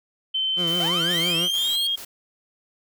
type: tone with pitch glide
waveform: sine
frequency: 3082 to 3243 Hz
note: G7 to G#7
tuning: -30 to -42 cents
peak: -21 dBFS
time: 0.34-1.96 s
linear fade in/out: 10 ms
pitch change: +88 cents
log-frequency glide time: 0.86-1.81 s
type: tone with vibrato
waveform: 20% pulse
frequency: 171.2 Hz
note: F3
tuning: 34 cents flat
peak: -22 dBFS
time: 0.56-1.49 s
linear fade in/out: 50 ms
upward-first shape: triangle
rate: 5.9 Hz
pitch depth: 92 cents each way
type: noise with tremolo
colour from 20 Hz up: white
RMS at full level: -38 dBFS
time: 0.67-2.05 s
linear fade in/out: 5 ms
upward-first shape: square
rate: 2.3 Hz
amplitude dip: 80%
type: linear sweep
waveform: sawtooth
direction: up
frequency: 647 to 4431 Hz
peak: -25 dBFS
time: 0.8-1.87 s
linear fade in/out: 2 ms
effects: none